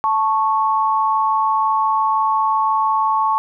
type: tone pair together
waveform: sine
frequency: 878.2 / 1104 Hz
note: A5 / C#6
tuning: -4 / -7 cents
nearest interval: major third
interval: 397 cents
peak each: -17 dBFS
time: 0.04-3.38 s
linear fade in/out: 0 ms
effects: none